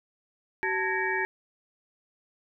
sine tone cluster, 379.6 / 887 / 1663 / 1852 / 2288 Hz, F#4 / A5 / G#6 / A#6 / D7, +44 / +14 / +2 / -12 / -46 cents, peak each -32 / -32 / -31 / -31 / -34 dBFS, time 0.63-1.25 s, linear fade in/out 0 ms, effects none

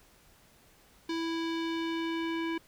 square tone with low-pass filter sweep, 329.6 Hz, E4, in tune, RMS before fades -33 dBFS, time 1.09-2.58 s, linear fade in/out 5 ms, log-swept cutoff 4400 to 2600 Hz, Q 1.9, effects pink hiss -61 dBFS RMS until 2.67 s

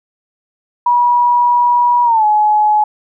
sine tone with pitch glide, 967 to 846.7 Hz, B5 to G#5, -37 to +33 cents, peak -8 dBFS, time 0.86-2.84 s, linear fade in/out 5 ms, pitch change -230 cents, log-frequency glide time 2.04-2.25 s, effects none

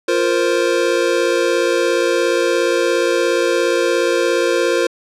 square chord, F suspended fourth, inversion none, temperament equal, 349.2 / 466.2 / 523.3 Hz, F4 / Bb4 / C5, 0 / 0 / 0 cents, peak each -19 dBFS, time 0.08-4.87 s, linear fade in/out 5 ms, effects low-pass 8000 Hz 12 dB/octave

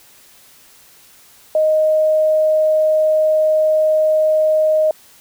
sine tone, 622.3 Hz, D#5, in tune, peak -11 dBFS, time 1.55-4.91 s, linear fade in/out 2 ms, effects white hiss -47 dBFS RMS until 5.2 s

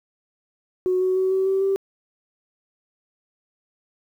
sine tone with pitch steps, 367.8 / 372.1 / 376.4 / 380.8 / 385.2 / 389.7 Hz, F#4 / F#4 / F#4 / F#4 / G4 / G4, -10 / +10 / +30 / +50 / -30 / -10 cents, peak -17 dBFS, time 0.86-1.76 s, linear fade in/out 0 ms, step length 150 ms, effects tanh soft clip ceiling -13 dBFS + 9-bit

